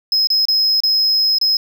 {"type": "tone with dropouts", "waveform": "triangle", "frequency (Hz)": 5120, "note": "D#8", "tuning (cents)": 49, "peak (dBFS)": -11, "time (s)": [0.12, 1.57], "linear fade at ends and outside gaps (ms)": 2, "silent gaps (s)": [[0.272, 0.302], [0.454, 0.484], [0.804, 0.835], [1.385, 1.413]], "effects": []}